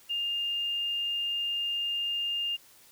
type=tone; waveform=sine; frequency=2812 Hz; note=F7; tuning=11 cents sharp; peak=-28 dBFS; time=0.09-2.57 s; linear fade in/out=20 ms; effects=white hiss -57 dBFS RMS until 2.91 s